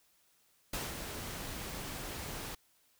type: noise with ADSR envelope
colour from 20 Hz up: pink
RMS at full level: -36 dBFS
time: 0.73-2.55 s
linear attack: 5 ms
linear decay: 190 ms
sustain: -6 dB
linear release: 6 ms
effects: white hiss -70 dBFS RMS until 2.99 s